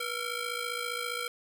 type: ring-modulated tone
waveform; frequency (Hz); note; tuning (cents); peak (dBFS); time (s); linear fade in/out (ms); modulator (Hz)
15% pulse; 917; A#5; -29; -23; 0-1.28; 2; 431
effects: none